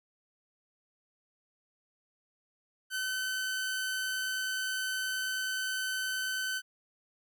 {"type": "tone", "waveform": "sawtooth", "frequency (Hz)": 1523, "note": "F#6", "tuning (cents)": 50, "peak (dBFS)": -28, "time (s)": [2.9, 6.62], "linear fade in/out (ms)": 50, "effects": []}